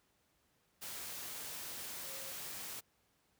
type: tone in noise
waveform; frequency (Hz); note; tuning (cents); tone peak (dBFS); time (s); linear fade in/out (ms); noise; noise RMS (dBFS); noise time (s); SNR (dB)
sine; 537; C5; +45; -55; 2.02-2.33; 20; white; -45; 0.81-2.81; -13
effects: pink hiss -75 dBFS RMS until 3.39 s + high-pass 60 Hz 12 dB/octave